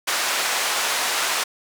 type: band-pass noise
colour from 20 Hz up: pink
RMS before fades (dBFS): -23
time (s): 0.07-1.44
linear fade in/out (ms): 10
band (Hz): 860 to 10000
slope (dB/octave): 12
effects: none